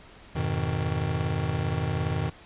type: chord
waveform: square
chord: F half-diminished seventh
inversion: none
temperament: just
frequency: 87.31 / 104.77 / 125.72 / 157.15 Hz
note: F2 / Ab2 / Cb3 / Eb3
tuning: 0 / +16 / +31 / +18 cents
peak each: -32 / -33 / -32 / -31 dBFS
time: 0.35-2.3 s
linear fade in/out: 10 ms
effects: pink hiss -50 dBFS RMS until 2.45 s + resampled to 8000 Hz